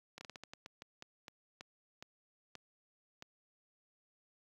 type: slowing click train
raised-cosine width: 0.2 ms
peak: -30 dBFS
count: 15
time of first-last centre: 0.18-3.224 s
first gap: 30 ms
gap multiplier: 1.27
effects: high-pass 80 Hz 12 dB/octave + 11-bit